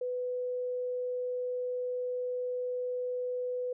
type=tone; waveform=sine; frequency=497.8 Hz; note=B4; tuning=14 cents sharp; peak=-31 dBFS; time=0.01-3.73 s; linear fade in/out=5 ms; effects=none